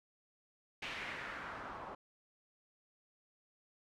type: noise with low-pass filter sweep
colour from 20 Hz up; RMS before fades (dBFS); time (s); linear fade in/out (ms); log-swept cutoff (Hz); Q
white; -45; 0.82-1.95; 5; 2700 to 930; 2.1
effects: none